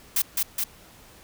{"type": "noise with echo", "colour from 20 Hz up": "blue", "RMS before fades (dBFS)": -22, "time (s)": [0.16, 0.22], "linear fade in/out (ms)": 5, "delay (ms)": 210, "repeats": 2, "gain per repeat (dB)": -2, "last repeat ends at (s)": 0.64, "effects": ["pink hiss -51 dBFS RMS until 1.23 s"]}